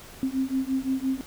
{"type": "beating tone pair", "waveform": "sine", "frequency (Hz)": [261.6, 267.4], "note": ["C4", "C4"], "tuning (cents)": [0, 38], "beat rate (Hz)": 5.8, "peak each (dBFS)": -27, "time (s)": [0.23, 1.21], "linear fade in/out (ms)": 0, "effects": ["pink hiss -46 dBFS RMS until 1.26 s"]}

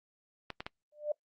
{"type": "clicks", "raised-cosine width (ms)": 0.3, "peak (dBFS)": -22, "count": 3, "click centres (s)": [0.503, 0.605, 0.665]}
{"type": "tone with exponential growth", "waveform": "sine", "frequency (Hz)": 597, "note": "D5", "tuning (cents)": 28, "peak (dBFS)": -26, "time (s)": [0.92, 1.12], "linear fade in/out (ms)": 5, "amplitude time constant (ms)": 43}
{"effects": ["noise-tail reverb RT60 0.1 s tail -23 dB re dry", "Opus 48 kbps"]}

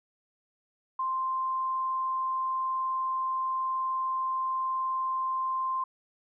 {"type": "tone", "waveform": "sine", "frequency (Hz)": 1046.5, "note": "C6", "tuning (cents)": 0, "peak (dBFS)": -27, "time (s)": [0.99, 5.84], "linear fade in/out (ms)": 5, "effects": []}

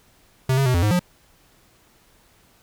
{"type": "tone with pitch steps", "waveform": "square", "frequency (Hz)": [130.9, 136.5, 126.5, 86.1, 105.2, 178.2], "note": ["C3", "C#3", "B2", "F2", "G#2", "F3"], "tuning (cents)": [1, -26, 42, -24, 23, 35], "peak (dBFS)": -17, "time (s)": [0.49, 0.994], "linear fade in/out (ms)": 5, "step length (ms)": 84, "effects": ["pink hiss -57 dBFS RMS until 2.62 s"]}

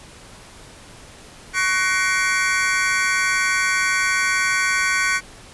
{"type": "tone cluster", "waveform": "square", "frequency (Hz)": [1113, 1502, 1880, 2120, 2319], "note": ["C#6", "F#6", "A#6", "C7", "D7"], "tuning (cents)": [7, 26, 14, 22, -22], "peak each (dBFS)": [-27, -22, -26, -26, -25], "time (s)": [1.53, 5.21], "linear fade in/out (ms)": 50, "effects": ["pink hiss -43 dBFS RMS until 5.53 s", "resampled to 24000 Hz"]}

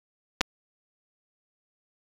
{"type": "clicks", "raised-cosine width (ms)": 0.2, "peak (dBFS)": -5, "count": 2, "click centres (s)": [0.409, 0.413], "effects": ["resampled to 24000 Hz"]}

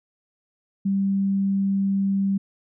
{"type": "tone", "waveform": "sine", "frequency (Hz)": 196, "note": "G3", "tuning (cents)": 0, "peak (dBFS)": -19, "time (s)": [0.85, 2.38], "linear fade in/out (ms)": 10, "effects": []}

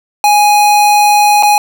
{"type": "tone with dropouts", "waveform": "square", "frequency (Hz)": 830.6, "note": "G#5", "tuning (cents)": 0, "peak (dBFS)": -6, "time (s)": [0.24, 1.58], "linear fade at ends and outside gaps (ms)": 1, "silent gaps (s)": [1.426, 1.432], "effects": []}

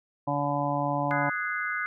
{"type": "harmonic tone", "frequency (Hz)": 143.5, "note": "D3", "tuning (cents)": -40, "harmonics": [1, 2, 4, 5, 6, 7], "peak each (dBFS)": [-32, -32, -32, -32, -32, -32], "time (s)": [0.27, 1.3], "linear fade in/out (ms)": 10}
{"type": "chord", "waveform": "sine", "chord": "Ab dominant seventh", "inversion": "second", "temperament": "equal with one note detuned", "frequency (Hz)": [1244.5, 1480, 1661.2, 2076], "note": ["Eb6", "Gb6", "Ab6", "C7"], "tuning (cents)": [0, 0, 0, -14], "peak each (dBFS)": [-34, -31, -35, -34], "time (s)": [1.11, 1.86], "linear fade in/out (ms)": 0}
{"effects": []}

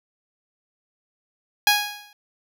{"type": "tone with exponential decay", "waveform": "10% pulse", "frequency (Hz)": 827, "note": "G#5", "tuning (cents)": -8, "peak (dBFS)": -4, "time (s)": [1.67, 2.13], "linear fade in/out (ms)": 2, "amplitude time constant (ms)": 100, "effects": []}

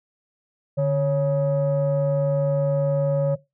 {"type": "tone pair together", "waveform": "sine", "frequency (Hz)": [146.83, 554.4], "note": ["D3", "C#5"], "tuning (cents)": [0, 0], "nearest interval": "octave + major seventh", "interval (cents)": 2300, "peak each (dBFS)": -19, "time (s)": [0.77, 3.36], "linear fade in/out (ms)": 20, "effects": ["noise-tail reverb RT60 0.2 s tail -18 dB re dry", "tanh soft clip ceiling -15 dBFS"]}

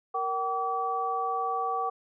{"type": "tone cluster", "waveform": "sine", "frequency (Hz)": [466.3, 765, 1149], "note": ["A#4", "G5", "D6"], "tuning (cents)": [1, -42, -38], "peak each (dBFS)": [-35, -30, -30], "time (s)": [0.14, 1.9], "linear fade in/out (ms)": 10, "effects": []}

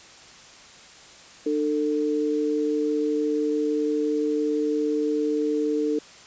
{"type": "tone pair together", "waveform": "sine", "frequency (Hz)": [301, 447.1], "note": ["D4", "A4"], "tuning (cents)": [43, 28], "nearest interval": "perfect fifth", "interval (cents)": 685, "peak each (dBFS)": -24, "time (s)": [1.46, 5.99], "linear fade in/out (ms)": 5, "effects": ["white hiss -47 dBFS RMS until 6.26 s", "resampled to 16000 Hz"]}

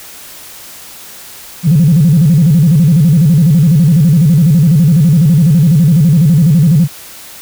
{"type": "tone with vibrato", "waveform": "sine", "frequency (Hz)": 157.7, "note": "D#3", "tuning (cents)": 24, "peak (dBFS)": -3, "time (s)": [1.63, 6.88], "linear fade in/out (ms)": 50, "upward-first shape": "square", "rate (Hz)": 12, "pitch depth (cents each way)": 180, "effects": ["tanh soft clip ceiling 0 dBFS", "white hiss -32 dBFS RMS until 7.41 s"]}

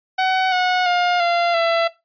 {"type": "tone with pitch steps", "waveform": "sawtooth", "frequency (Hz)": [752, 730.6, 709.8, 689.6, 670], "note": ["F#5", "F#5", "F5", "F5", "E5"], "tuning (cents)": [28, -22, 28, -22, 28], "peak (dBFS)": -12, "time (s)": [0.18, 1.88], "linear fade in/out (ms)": 10, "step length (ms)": 340, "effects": ["noise-tail reverb RT60 0.2 s tail -17 dB re dry", "resampled to 11025 Hz"]}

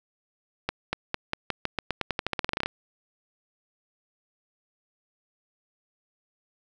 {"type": "accelerating click train", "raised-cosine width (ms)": 0.3, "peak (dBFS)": -10, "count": 21, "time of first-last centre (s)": [0.69, 2.66], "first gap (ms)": 240, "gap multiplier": 0.89, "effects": []}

